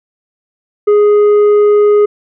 sine tone with tanh clipping, 415.3 Hz, G#4, in tune, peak -6 dBFS, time 0.87-2.06 s, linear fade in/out 10 ms, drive 5 dB, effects none

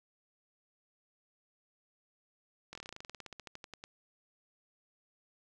slowing click train, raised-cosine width 0.2 ms, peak -28 dBFS, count 22, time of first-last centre 2.73-3.839 s, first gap 22 ms, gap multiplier 1.08, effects none

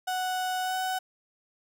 35% pulse tone with pitch glide, 740 to 748.2 Hz, F#5 to F#5, 0 to +19 cents, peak -26 dBFS, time 0.07-0.99 s, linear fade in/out 10 ms, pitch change +19 cents, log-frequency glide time 0.62-0.75 s, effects none

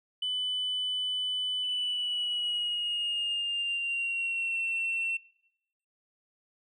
sine tone with pitch glide, 3000 to 2704 Hz, F#7 to E7, +23 to +43 cents, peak -27 dBFS, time 0.22-5.17 s, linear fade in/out 5 ms, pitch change -180 cents, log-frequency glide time 1.6-4.61 s, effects noise-tail reverb RT60 0.8 s tail -21 dB re dry + tanh soft clip ceiling -25 dBFS

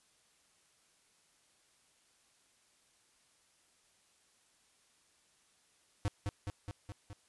square tone with echo, 101.7 Hz, G#2, 36 cents flat, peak -31 dBFS, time 6.05-6.08 s, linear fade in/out 0 ms, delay 210 ms, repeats 5, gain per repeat -3 dB, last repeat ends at 7.13 s, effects white hiss -70 dBFS RMS until 7.28 s + resampled to 24000 Hz

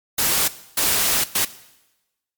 white noise bursts at uneven times, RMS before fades -19 dBFS, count 3, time 0.18-0.48 / 0.77-1.24 / 1.35-1.45 s, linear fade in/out 5 ms, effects noise-tail reverb RT60 1.0 s tail -17 dB re dry + MP3 96 kbps

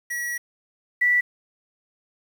square / sine tone pair in turn, 1925 / 1960.9 Hz, B6 / B6, -45 / -13 cents, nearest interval unison, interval 32 cents, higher second, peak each -27 / -16 dBFS, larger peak second, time 0.1-0.38 / 1.01-1.21 s, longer first, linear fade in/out 10 ms, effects 8-bit

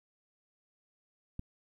click, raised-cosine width 5 ms, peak -26 dBFS, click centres 1.394 s, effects 11-bit

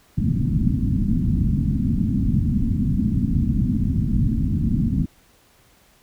white low-pass noise, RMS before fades -20 dBFS, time 0.17-5.06 s, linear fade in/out 10 ms, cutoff 250 Hz, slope 48 dB/octave, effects pink hiss -56 dBFS RMS until 6.02 s

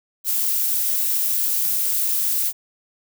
violet noise, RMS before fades -21 dBFS, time 0.24-2.53 s, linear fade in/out 50 ms, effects none

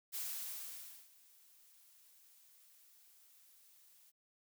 blue noise with ADSR envelope, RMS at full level -41 dBFS, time 0.12-4.12 s, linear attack 33 ms, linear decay 920 ms, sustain -24 dB, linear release 31 ms, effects none

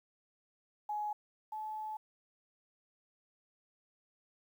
sine tone pair in turn, 840 / 862.6 Hz, G#5 / A5, +19 / -35 cents, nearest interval unison, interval 46 cents, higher second, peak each -34 / -38 dBFS, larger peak first, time 0.89-1.13 / 1.52-1.97 s, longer second, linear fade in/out 5 ms, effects 11-bit

